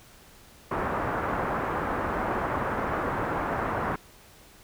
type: low-pass noise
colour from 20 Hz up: white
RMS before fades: -29 dBFS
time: 0.71-3.96 s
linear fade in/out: 5 ms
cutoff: 1400 Hz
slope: 24 dB/octave
effects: pink hiss -53 dBFS RMS until 4.63 s